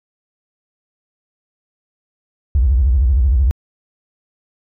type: tone with vibrato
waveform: triangle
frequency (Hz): 64.4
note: C2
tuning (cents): -27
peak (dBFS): -6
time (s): 2.55-3.51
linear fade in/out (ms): 0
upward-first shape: sine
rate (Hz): 13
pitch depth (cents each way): 260
effects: tanh soft clip ceiling -8 dBFS